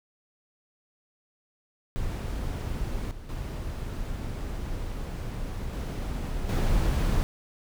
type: noise with level steps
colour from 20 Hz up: brown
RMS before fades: -31 / -41 / -33 / -31 / -24 dBFS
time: 1.96-7.23 s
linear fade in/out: 0 ms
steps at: 3.11 / 3.29 / 5.73 / 6.49 s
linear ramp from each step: 2 ms
effects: none